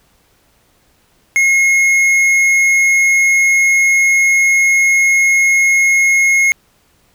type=tone with tanh clipping; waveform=sine; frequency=2160 Hz; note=C#7; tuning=45 cents flat; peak=-10 dBFS; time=1.36-6.52 s; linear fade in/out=0 ms; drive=10 dB; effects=pink hiss -55 dBFS RMS until 7.14 s